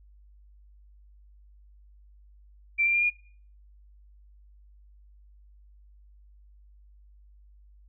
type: tone with pitch steps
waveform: sine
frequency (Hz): 2349 / 2375 / 2401 / 2428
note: D7 / D7 / D7 / D#7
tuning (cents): 0 / +19 / +38 / -43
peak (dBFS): -21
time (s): 2.78-3.104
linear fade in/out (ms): 20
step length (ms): 81
effects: noise-tail reverb RT60 0.5 s tail -23 dB re dry + added 50 Hz sine -52 dBFS peak until 7.88 s